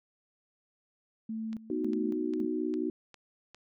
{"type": "tone with tremolo", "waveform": "sine", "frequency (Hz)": 221.7, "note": "A3", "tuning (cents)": 13, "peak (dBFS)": -33, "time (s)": [1.29, 2.45], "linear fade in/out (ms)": 5, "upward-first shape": "square", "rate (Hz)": 1.8, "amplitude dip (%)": 80}
{"type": "click train", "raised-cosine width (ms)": 0.2, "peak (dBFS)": -32, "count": 6, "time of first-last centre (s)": [1.53, 3.546], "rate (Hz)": 2.48}
{"type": "chord", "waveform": "sine", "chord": "B major", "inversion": "none", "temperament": "equal", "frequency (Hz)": [246.9, 311.1, 370], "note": ["B3", "D#4", "F#4"], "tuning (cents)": [0, 0, 0], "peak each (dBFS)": [-35, -32, -34], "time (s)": [1.7, 2.9], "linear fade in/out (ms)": 2}
{"effects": []}